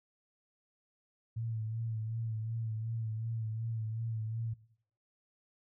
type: tone with vibrato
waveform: sine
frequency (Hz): 112.1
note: A2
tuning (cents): +33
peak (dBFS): -34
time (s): 1.36-4.54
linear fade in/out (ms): 10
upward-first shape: sine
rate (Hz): 2.7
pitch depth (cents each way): 44
effects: noise-tail reverb RT60 0.6 s tail -18 dB re dry